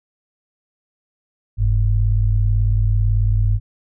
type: tone pair together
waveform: sine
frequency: 45.67 / 103.83 Hz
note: F#1 / G#2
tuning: -22 / 0 cents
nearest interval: octave + major second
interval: 1422 cents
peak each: -16 dBFS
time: 1.57-3.6 s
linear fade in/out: 50 ms
effects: none